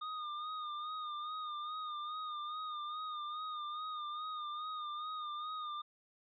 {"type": "tone with vibrato", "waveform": "square", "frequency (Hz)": 1223, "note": "D#6", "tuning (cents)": -30, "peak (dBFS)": -40, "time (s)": [0.01, 5.82], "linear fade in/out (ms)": 10, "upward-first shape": "sine", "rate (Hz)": 2.4, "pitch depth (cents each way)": 49, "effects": ["resampled to 11025 Hz"]}